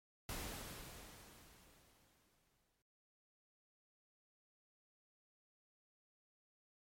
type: noise with exponential decay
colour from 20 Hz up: pink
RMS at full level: -44 dBFS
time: 0.29-2.82 s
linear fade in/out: 1 ms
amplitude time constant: 550 ms
effects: MP3 64 kbps